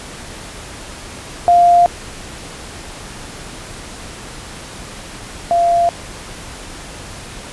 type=tone pair in turn; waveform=sine; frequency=698.5 / 688.5 Hz; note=F5 / F5; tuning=0 / -25 cents; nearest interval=unison; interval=25 cents; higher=first; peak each=-6 / -10 dBFS; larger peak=first; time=1.48-1.86 / 5.51-5.89 s; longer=neither; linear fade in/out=0 ms; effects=pink hiss -32 dBFS RMS until 7.52 s + resampled to 24000 Hz